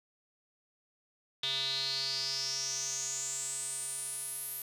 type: tone with band-pass filter sweep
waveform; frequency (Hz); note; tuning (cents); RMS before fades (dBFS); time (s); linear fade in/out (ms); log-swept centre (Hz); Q
square; 134.9; C#3; -47; -36; 1.43-4.62; 2; 3600 to 12000; 8.1
effects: none